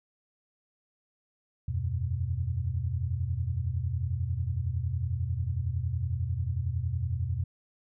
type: chord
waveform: sine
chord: E suspended second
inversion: none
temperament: equal with one note detuned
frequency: 82.41 / 93.41 / 123.47 Hz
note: E2 / F#2 / B2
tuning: 0 / +17 / 0 cents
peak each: -32 dBFS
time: 1.68-7.44 s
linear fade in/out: 5 ms
effects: none